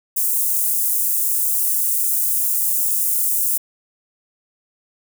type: high-pass noise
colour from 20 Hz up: white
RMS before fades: -19 dBFS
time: 0.16-3.58 s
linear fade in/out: 10 ms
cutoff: 8400 Hz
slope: 24 dB/octave
effects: none